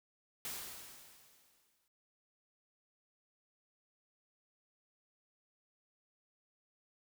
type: noise with exponential decay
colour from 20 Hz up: white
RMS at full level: -41 dBFS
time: 0.45-1.88 s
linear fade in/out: 1 ms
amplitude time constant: 310 ms
effects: none